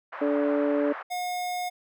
white band-pass noise, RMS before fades -38 dBFS, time 0.12-1.03 s, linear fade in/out 10 ms, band 640 to 1600 Hz, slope 24 dB/octave
harmonic tone, 144.8 Hz, D3, 24 cents flat, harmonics 2 / 3 / 4, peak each -25 / -29 / -26 dBFS, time 0.21-0.93 s, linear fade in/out 10 ms
square tone, 720 Hz, F#5, 47 cents flat, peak -29 dBFS, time 1.1-1.7 s, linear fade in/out 20 ms
effects none

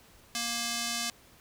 square tone with band-pass filter, 234.5 Hz, A#3, 11 cents sharp, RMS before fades -33 dBFS, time 0.35-1.1 s, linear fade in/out 0 ms, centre 5800 Hz, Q 0.96, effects pink hiss -58 dBFS RMS until 1.4 s

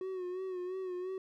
triangle tone with vibrato, 368.7 Hz, F#4, 6 cents flat, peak -34 dBFS, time 0.01-1.18 s, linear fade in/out 2 ms, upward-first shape sine, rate 2.9 Hz, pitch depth 52 cents each way, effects none

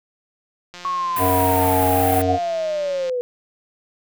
click train, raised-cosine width 0.2 ms, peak -20 dBFS, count 418, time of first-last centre 0.74-3.096 s, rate 177 Hz
sine linear sweep, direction down, 1108.7 to 483.1 Hz, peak -20 dBFS, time 0.85-3.21 s, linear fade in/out 0 ms
white band-stop noise, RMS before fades -26 dBFS, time 1.16-2.22 s, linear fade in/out 5 ms, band 2500 to 10000 Hz, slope 24 dB/octave
harmonic tone, 92.5 Hz, F#2, in tune, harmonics 1 / 3 / 5 / 7 / 8, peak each -23 / -23 / -23 / -23 / -23 dBFS, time 1.18-2.39 s, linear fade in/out 50 ms
effects none

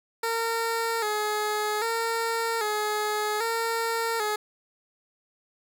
15% pulse tone with vibrato, 440 Hz, A4, in tune, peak -19 dBFS, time 0.23-4.36 s, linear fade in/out 5 ms, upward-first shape square, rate 0.63 Hz, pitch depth 69 cents each way, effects none

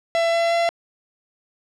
45% pulse tone with pitch steps, 670 / 674.7 / 679.4 Hz, E5 / E5 / F5, +28 / +40 / -48 cents, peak -17 dBFS, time 0.15-0.69 s, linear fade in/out 0 ms, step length 180 ms, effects low-pass 5000 Hz 12 dB/octave

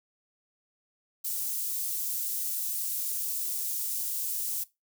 white high-pass noise, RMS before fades -32 dBFS, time 1.24-4.64 s, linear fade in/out 10 ms, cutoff 8200 Hz, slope 12 dB/octave, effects noise-tail reverb RT60 0.2 s tail -19 dB re dry

